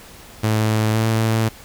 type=tone with pitch glide; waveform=sawtooth; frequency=109 to 111.68 Hz; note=A2 to A2; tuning=-16 to +26 cents; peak=-12 dBFS; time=0.43-1.49 s; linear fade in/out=10 ms; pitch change=+42 cents; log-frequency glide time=0.92-0.98 s; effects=pink hiss -42 dBFS RMS until 1.64 s